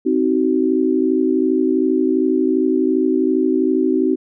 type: chord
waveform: sine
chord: C diminished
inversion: none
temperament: just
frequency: 261.6 / 314 / 376.7 Hz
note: C4 / Eb4 / Gb4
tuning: 0 / +16 / +31 cents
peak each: -18 dBFS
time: 0.05-4.16 s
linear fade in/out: 20 ms
effects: none